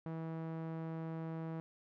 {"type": "tone with low-pass filter", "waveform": "sawtooth", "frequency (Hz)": 162.3, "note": "E3", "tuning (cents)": -27, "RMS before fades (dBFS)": -42, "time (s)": [0.06, 1.6], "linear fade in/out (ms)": 0, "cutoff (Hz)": 1200, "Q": 0.66, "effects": []}